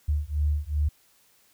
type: beating tone pair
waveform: sine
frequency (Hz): 73 / 75.6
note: D2 / D#2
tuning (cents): -10 / -49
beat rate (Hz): 2.6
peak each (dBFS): -26 / -26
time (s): 0.08-0.89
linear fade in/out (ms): 10
effects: white hiss -62 dBFS RMS until 1.53 s